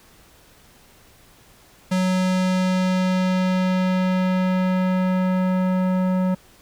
square tone with low-pass filter sweep, 185 Hz, F#3, in tune, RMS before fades -20 dBFS, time 1.91-6.35 s, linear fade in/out 10 ms, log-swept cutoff 9100 to 1100 Hz, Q 0.7, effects pink hiss -52 dBFS RMS until 6.61 s

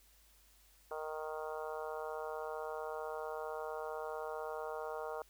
harmonic tone, 155.56 Hz, D#3, in tune, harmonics 3 / 4 / 5 / 6 / 7 / 8 / 9, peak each -43 / -45 / -47 / -49 / -50 / -51 / -52 dBFS, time 0.91-5.22 s, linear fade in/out 2 ms, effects added 50 Hz sine -67 dBFS peak until 5.29 s + white hiss -67 dBFS RMS until 5.29 s

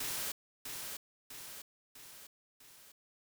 white noise with echo, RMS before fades -38 dBFS, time 0-0.32 s, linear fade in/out 5 ms, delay 650 ms, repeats 4, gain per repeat -5 dB, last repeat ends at 2.92 s, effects none

